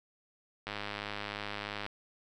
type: click train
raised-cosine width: 0.3 ms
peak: -21 dBFS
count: 124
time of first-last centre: 0.67-1.864 s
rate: 103 Hz
effects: none